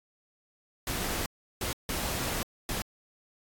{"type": "noise bursts at uneven times", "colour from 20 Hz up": "pink", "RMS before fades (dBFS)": -32, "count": 4, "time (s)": [[0.87, 1.26], [1.61, 1.73], [1.89, 2.43], [2.69, 2.82]], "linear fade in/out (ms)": 2, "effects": ["AAC 64 kbps"]}